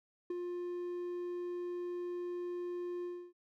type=tone with ADSR envelope; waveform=triangle; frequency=353.1 Hz; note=F4; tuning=19 cents sharp; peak=-31 dBFS; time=0.3-3.33 s; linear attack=5 ms; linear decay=19 ms; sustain=-4 dB; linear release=290 ms; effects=none